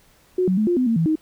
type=tone with pitch steps; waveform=sine; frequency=366.4 / 186.1 / 214.8 / 351 / 253.6 / 228.2 / 163.6 / 313.4 Hz; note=F#4 / F#3 / A3 / F4 / B3 / A#3 / E3 / D#4; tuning=-17 / +10 / -41 / +9 / +46 / -37 / -13 / +13 cents; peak=-16 dBFS; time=0.38-1.156 s; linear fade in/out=5 ms; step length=97 ms; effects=pink hiss -56 dBFS RMS until 1.21 s